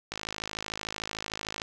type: click train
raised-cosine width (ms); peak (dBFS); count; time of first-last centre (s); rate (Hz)
0.2; -16; 81; 0.12-1.618; 53.4
effects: none